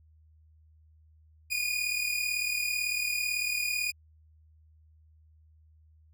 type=tone pair together; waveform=sawtooth; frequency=2434 / 2472 Hz; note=D#7 / D#7; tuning=-39 / -12 cents; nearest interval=unison; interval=27 cents; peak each=-28 dBFS; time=1.5-3.92 s; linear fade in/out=20 ms; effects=added 78 Hz sine -57 dBFS peak until 6.13 s